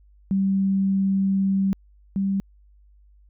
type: tone pair in turn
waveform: sine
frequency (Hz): 194.1 / 195.45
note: G3 / G3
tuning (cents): -17 / -5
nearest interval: unison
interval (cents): 12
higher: second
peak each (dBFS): -18 / -20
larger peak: first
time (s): 0.31-1.73 / 2.16-2.4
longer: first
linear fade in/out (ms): 0
effects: added 50 Hz sine -51 dBFS peak until 3.29 s

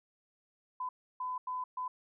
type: tone bursts at uneven times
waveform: sine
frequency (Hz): 1008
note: B5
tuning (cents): +35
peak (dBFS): -34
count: 4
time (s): 0.8-0.89 / 1.2-1.38 / 1.47-1.64 / 1.77-1.88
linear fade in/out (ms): 5
effects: none

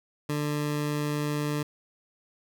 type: tone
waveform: 20% pulse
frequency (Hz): 148.1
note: D3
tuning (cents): +15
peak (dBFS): -22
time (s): 0.29-1.63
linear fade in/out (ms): 5
effects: none

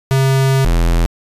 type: tone pair in turn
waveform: square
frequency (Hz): 134.2 / 42.27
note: C3 / E1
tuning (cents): +44 / +44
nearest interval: octave + minor sixth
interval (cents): 2000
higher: first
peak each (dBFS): -11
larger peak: neither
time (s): 0.11-0.65 / 0.65-1.06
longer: first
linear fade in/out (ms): 0
effects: resampled to 32000 Hz

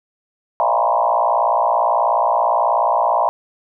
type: tone with frequency modulation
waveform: sine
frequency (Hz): 818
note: G#5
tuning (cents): -26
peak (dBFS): -13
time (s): 0.6-3.29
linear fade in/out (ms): 0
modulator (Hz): 58.5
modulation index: 3.7
effects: none

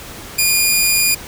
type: tone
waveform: 10% pulse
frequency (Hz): 2431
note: D#7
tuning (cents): -41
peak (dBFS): -3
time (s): 0.38-1.15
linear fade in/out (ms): 10
effects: pink hiss -33 dBFS RMS until 1.27 s

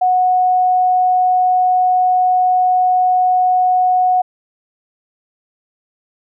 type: tone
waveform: sine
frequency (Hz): 734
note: F#5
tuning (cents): -14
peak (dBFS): -10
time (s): 0.01-4.22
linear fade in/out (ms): 10
effects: none

